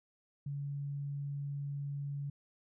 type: tone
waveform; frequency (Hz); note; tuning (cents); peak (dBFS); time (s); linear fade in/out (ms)
sine; 141.9; C#3; +41; -36; 0.46-2.3; 5
effects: none